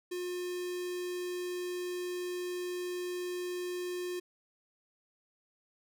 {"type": "tone with notch filter", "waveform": "square", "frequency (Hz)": 358.3, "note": "F4", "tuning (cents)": 44, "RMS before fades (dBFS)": -37, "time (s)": [0.11, 4.2], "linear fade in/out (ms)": 10, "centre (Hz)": 1200, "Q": 1.8, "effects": []}